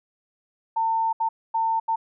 sine tone bursts at uneven times, 900 Hz, A5, 39 cents sharp, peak -20 dBFS, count 4, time 0.76-1.13 / 1.2-1.29 / 1.54-1.8 / 1.88-1.96 s, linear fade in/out 10 ms, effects none

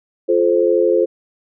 sine chord, F major, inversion none, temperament equal with one note detuned, 349.2 / 431.4 / 523.3 Hz, F4 / A4 / C5, 0 / -34 / 0 cents, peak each -16 dBFS, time 0.28-1.06 s, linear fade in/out 20 ms, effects none

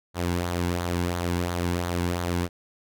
sawtooth tone with flanger, 87.5 Hz, F2, 4 cents sharp, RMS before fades -27 dBFS, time 0.14-2.49 s, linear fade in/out 50 ms, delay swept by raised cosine 0.37 to 1.67 ms, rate 2.9 Hz, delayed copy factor -0.5, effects none

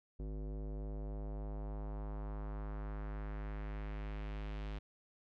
square tone with low-pass filter sweep, 51.7 Hz, G#1, 7 cents flat, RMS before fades -42 dBFS, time 0.19-4.79 s, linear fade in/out 10 ms, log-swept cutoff 400 to 3400 Hz, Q 1.4, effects none

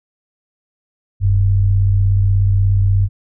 sine tone pair together, 41.44 / 98 Hz, E1 / G2, +10 / 0 cents, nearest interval octave + minor third, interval 1490 cents, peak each -17 / -11 dBFS, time 1.2-3.09 s, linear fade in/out 50 ms, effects none

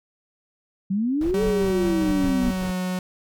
sine exponential two-way sweep, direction up then down, 185 to 440 to 240.2 Hz, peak -20 dBFS, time 0.9-2.51 s, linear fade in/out 10 ms, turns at 1.43 s
brown noise with tremolo, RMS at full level -31 dBFS, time 1.21-2.71 s, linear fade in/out 2 ms, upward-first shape square, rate 5 Hz, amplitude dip 60%
45% pulse tone with pitch glide, 190 to 183.42 Hz, F#3 to F#3, +46 to -15 cents, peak -24 dBFS, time 1.34-2.99 s, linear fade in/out 2 ms, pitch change -61 cents, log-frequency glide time 2.37-2.74 s
effects none

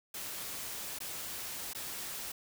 white noise with dropouts, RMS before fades -41 dBFS, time 0.14-2.32 s, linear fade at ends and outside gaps 5 ms, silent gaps 0.988-1.003 / 1.734-1.748 s, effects none

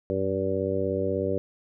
harmonic tone with a mistuned harmonic, 96.4 Hz, G2, 28 cents flat, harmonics 1 / 2 / 3 / 4 / 5 / 6, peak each -33 / -34 / -33 / -30 / -29 / -31 dBFS, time 0.1-1.38 s, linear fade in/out 0 ms, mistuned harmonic 1, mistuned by -29 cents, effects none

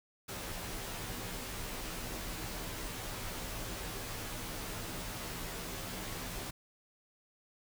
pink noise with comb filter, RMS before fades -41 dBFS, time 0.28-6.51 s, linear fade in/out 10 ms, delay 14 ms, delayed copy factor -0.85, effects none

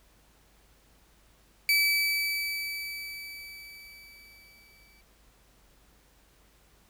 30% pulse tone with exponential decay, 2302 Hz, D7, 35 cents flat, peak -18 dBFS, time 1.69-5.01 s, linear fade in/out 1 ms, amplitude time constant 720 ms, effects added 50 Hz sine -63 dBFS peak until 6.89 s + pink hiss -63 dBFS RMS until 6.89 s

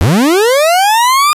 40% pulse linear sweep, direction up, 71.9 to 1224 Hz, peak -6 dBFS, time 0.01-1.33 s, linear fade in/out 0 ms, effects resampled to 32000 Hz

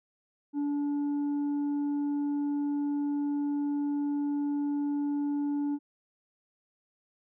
triangle tone with tanh clipping, 288.7 Hz, D4, 30 cents flat, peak -28 dBFS, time 0.53-5.79 s, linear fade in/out 50 ms, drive 8 dB, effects none

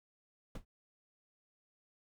brown noise with exponential decay, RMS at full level -34 dBFS, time 0.55-0.65 s, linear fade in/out 5 ms, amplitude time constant 21 ms, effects none

